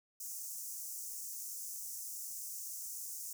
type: high-pass noise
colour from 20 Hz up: pink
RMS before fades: -44 dBFS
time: 0.2-3.33 s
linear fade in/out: 5 ms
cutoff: 5900 Hz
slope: 48 dB/octave
effects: none